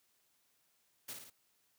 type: noise with echo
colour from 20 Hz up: white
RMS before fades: -44 dBFS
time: 1.08-1.14 s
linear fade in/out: 10 ms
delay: 54 ms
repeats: 3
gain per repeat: -4 dB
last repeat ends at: 1.302 s
effects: white hiss -75 dBFS RMS until 1.78 s + high-pass 60 Hz 12 dB/octave